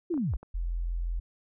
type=linear sweep; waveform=sine; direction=down; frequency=370 to 31.03 Hz; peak=-26 dBFS; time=0.1-0.37 s; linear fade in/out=10 ms
type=clicks; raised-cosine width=1 ms; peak=-32 dBFS; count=4; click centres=0.141 / 0.177 / 0.337 / 0.43 s
type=tone; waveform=sine; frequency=42.81 Hz; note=F1; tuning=34 cents flat; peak=-28 dBFS; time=0.54-1.2 s; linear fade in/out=10 ms
effects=none